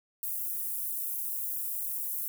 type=high-pass noise; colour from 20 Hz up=pink; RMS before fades=-34 dBFS; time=0.23-2.28 s; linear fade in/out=0 ms; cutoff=12000 Hz; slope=24 dB/octave; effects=none